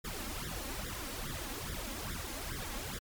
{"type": "noise with flanger", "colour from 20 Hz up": "pink", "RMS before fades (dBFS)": -40, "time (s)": [0.04, 2.99], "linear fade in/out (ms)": 10, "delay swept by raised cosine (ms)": [0.55, 3.75], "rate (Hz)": 2.4, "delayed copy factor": 1, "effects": ["MP3 96 kbps"]}